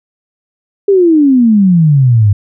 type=exponential sweep; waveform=sine; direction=down; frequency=408.8 to 98 Hz; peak=-4 dBFS; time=0.88-2.33 s; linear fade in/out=5 ms; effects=none